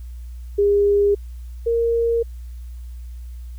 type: tone pair in turn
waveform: sine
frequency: 405.7 / 464.4 Hz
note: G#4 / A#4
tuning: -41 / -7 cents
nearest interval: major second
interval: 234 cents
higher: second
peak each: -13 / -16 dBFS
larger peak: first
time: 0.58-1.15 / 1.66-2.23 s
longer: neither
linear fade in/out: 10 ms
effects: added 60 Hz sine -31 dBFS peak until 3.58 s + white hiss -58 dBFS RMS until 3.58 s